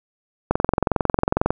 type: click train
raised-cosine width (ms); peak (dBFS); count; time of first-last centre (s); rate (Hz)
1; -3; 23; 0.51-1.505; 22.1
effects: none